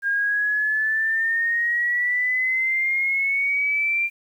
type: exponential sweep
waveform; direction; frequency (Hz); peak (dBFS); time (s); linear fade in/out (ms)
sine; up; 1610 to 2380; -19; 0.02-4.1; 50
effects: 9-bit